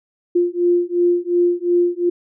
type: beating tone pair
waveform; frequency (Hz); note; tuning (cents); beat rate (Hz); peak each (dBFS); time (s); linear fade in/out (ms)
sine; 349.1 / 351.9; F4 / F4; -1 / +13; 2.8; -17 / -17; 0.35-2.1; 10
effects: none